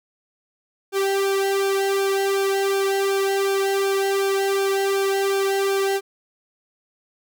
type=tone with flanger; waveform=sawtooth; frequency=392 Hz; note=G4; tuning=in tune; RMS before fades=-21 dBFS; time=0.92-6.01 s; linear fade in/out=50 ms; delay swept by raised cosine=1 to 1.74 ms; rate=2.7 Hz; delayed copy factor=-0.9; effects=none